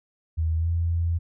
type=tone with pitch glide; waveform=sine; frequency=80.6 to 84.31 Hz; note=E2 to E2; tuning=-38 to +40 cents; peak=-21 dBFS; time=0.37-1.19 s; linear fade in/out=20 ms; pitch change=+78 cents; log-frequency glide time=0.57-0.69 s; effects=none